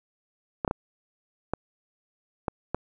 clicks, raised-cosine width 1 ms, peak -12 dBFS, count 6, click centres 0.648 / 0.678 / 0.711 / 1.536 / 2.482 / 2.746 s, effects none

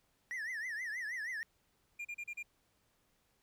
triangle tone with vibrato, 1864.7 Hz, A#6, in tune, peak -36 dBFS, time 0.31-1.43 s, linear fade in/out 0 ms, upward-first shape triangle, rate 6.3 Hz, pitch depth 200 cents each way
triangle tone bursts, 2400 Hz, D7, 37 cents sharp, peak -38 dBFS, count 5, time 1.99-2.43 s, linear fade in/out 10 ms, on 60 ms, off 35 ms
effects pink hiss -75 dBFS RMS until 3.42 s

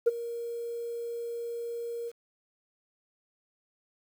sine tone with ADSR envelope, 469.5 Hz, A#4, 12 cents sharp, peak -15 dBFS, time 0.06-2.12 s, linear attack 16 ms, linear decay 24 ms, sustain -18 dB, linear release 41 ms, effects tanh soft clip ceiling -16 dBFS + 9-bit

